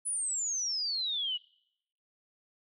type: exponential sweep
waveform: sine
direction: down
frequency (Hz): 10110 to 2875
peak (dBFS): -30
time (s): 0.05-1.38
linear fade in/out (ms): 20
effects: noise-tail reverb RT60 0.8 s tail -25 dB re dry